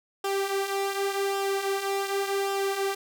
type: tone with flanger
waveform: sawtooth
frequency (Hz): 394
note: G4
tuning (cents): +9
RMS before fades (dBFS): -28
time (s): 0.24-2.95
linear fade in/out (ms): 5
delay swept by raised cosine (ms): 0.46 to 5.76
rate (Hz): 0.88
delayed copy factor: -0.55
effects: none